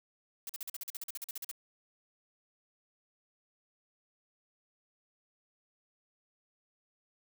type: noise bursts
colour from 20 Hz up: blue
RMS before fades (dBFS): -40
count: 16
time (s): 0.47-1.514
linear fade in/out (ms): 2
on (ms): 24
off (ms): 44
effects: none